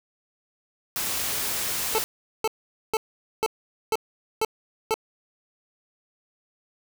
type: noise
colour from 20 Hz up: white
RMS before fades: -28 dBFS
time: 0.96-2.04 s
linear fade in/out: 0 ms
type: tone bursts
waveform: 25% pulse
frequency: 440 Hz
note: A4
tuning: in tune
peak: -17 dBFS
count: 7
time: 1.95-4.941 s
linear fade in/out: 0 ms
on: 33 ms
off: 460 ms
effects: none